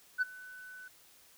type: tone with ADSR envelope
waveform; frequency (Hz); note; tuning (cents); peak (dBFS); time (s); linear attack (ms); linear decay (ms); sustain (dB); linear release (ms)
sine; 1500; F#6; +23; -23; 0.18-0.88; 37; 20; -23; 4
effects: tanh soft clip ceiling -24 dBFS + white hiss -61 dBFS RMS until 1.37 s